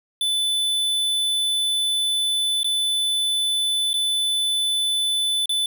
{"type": "tone with dropouts", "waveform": "square", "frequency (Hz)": 3500, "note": "A7", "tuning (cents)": -10, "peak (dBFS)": -20, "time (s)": [0.21, 5.66], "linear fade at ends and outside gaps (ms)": 2, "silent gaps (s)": [[2.632, 2.644], [3.932, 3.94], [5.458, 5.493]], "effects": []}